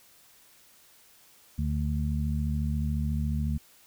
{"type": "harmonic tone", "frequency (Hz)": 74.1, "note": "D2", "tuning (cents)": 16, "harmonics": [1, 2, 3], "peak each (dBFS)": [-28, -31, -33], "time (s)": [1.58, 3.58], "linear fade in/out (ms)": 10, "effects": ["white hiss -58 dBFS RMS until 3.86 s"]}